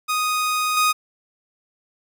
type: tone with level steps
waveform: sawtooth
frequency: 1244.5 Hz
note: D#6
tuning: in tune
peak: -16 / -12 dBFS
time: 0.08-0.93 s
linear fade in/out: 20 ms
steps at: 0.77 s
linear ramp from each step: 2 ms
effects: none

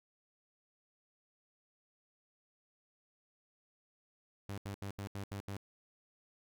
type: tone bursts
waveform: sawtooth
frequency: 99.5 Hz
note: G2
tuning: 26 cents sharp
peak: -36 dBFS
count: 7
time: 4.49-5.567 s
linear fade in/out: 0 ms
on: 87 ms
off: 78 ms
effects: none

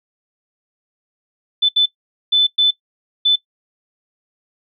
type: tone bursts at uneven times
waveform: sine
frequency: 3510 Hz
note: A7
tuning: 5 cents flat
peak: -10 dBFS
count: 5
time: 1.62-1.69 / 1.76-1.86 / 2.32-2.47 / 2.58-2.71 / 3.25-3.36 s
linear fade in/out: 10 ms
effects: noise-tail reverb RT60 0.1 s tail -18 dB re dry

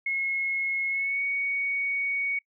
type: tone with pitch glide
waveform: sine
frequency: 2171 to 2235 Hz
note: C#7 to C#7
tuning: -37 to +14 cents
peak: -25 dBFS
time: 0.06-2.39 s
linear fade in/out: 5 ms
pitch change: +51 cents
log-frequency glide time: 0.89-1.22 s
effects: noise-tail reverb RT60 0.1 s tail -24 dB re dry

